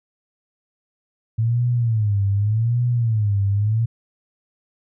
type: tone with vibrato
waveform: sine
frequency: 110 Hz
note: A2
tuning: in tune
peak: -16 dBFS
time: 1.38-3.86 s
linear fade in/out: 10 ms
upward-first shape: sine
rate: 0.85 Hz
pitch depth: 180 cents each way
effects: none